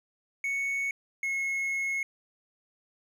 triangle tone pair in turn, 2217 / 2174 Hz, C#7 / C#7, 0 / -34 cents, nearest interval unison, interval 34 cents, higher first, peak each -26 dBFS, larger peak neither, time 0.44-0.91 / 1.23-2.03 s, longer second, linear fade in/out 2 ms, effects none

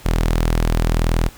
sawtooth tone, 40.78 Hz, E1, 18 cents flat, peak -11 dBFS, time 0.05-1.29 s, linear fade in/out 10 ms, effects pink hiss -43 dBFS RMS until 1.37 s

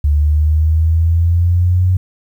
sine exponential sweep, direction up, 72.7 to 92.7 Hz, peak -9 dBFS, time 0.04-1.97 s, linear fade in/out 5 ms, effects 8-bit

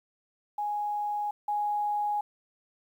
sine tone pair in turn, 830.6 / 830.6 Hz, G#5 / G#5, 0 / 0 cents, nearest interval unison, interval 0 cents, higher neither, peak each -28 / -26 dBFS, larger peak second, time 0.58-1.31 / 1.48-2.21 s, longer neither, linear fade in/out 5 ms, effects 10-bit

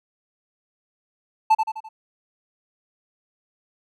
triangle tone with echo, 878 Hz, A5, 4 cents flat, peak -10 dBFS, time 1.5-1.55 s, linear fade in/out 10 ms, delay 85 ms, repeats 4, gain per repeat -6 dB, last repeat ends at 1.89 s, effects none

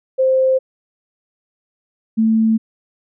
sine tone pair in turn, 523.3 / 222.1 Hz, C5 / A3, 0 / +16 cents, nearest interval octave + minor third, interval 1484 cents, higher first, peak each -11 dBFS, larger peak neither, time 0.18-0.59 / 2.17-2.58 s, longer neither, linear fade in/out 20 ms, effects none

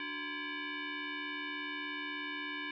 sine tone with frequency modulation, 293.7 Hz, D4, in tune, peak -37 dBFS, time 0-2.71 s, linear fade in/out 2 ms, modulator 664 Hz, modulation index 4.2, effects none

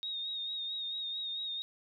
sine tone with vibrato, 3729 Hz, A#7, in tune, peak -35 dBFS, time 0.03-1.62 s, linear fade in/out 0 ms, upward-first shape sine, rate 4.5 Hz, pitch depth 40 cents each way, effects none

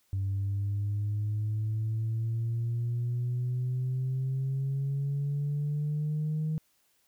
sine exponential sweep, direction up, 96.7 to 157 Hz, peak -26 dBFS, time 0.13-6.58 s, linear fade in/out 0 ms, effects tanh soft clip ceiling -25 dBFS + white hiss -70 dBFS RMS until 7.07 s

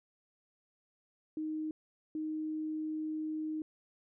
sine tone bursts at uneven times, 311.1 Hz, D#4, in tune, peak -34 dBFS, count 2, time 1.37-1.71 / 2.15-3.62 s, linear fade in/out 2 ms, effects none

